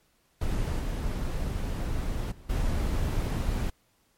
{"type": "noise with level steps", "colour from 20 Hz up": "brown", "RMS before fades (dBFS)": [-28, -30, -47, -27], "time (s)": [0.41, 3.7], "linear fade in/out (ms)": 5, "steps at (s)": [0.79, 2.31, 2.49], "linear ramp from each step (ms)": 10, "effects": ["pink hiss -68 dBFS RMS until 4.17 s", "MP3 64 kbps"]}